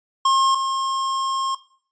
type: tone pair in turn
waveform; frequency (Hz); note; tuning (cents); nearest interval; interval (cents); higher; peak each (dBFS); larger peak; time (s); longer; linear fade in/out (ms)
square; 1071 / 1071; C6 / C6; +40 / +40; unison; 0; neither; -15 / -21; first; 0.25-0.55 / 0.55-1.55; second; 5
effects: noise-tail reverb RT60 0.5 s tail -17 dB re dry + resampled to 16000 Hz